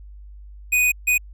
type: tone bursts at uneven times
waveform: square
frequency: 2485 Hz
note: D#7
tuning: 3 cents flat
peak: -16 dBFS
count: 2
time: 0.72-0.92 / 1.07-1.18 s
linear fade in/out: 10 ms
effects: added 50 Hz sine -38 dBFS peak until 1.33 s